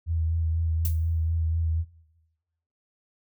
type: tone with vibrato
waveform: sine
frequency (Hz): 81.6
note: E2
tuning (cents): -17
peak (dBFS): -23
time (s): 0.06-1.85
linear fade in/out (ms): 50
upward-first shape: sine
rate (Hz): 4.1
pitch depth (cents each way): 30
type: noise with exponential decay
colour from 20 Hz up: violet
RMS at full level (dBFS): -28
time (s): 0.85-0.99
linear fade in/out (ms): 1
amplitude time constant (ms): 30
effects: noise-tail reverb RT60 1.0 s tail -17 dB re dry